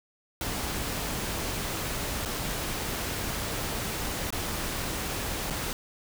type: noise with dropouts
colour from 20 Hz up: pink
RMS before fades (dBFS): -32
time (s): 0.41-5.73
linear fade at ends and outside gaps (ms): 1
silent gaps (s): 2.251-2.257 / 4.305-4.325 / 5.501-5.506
effects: none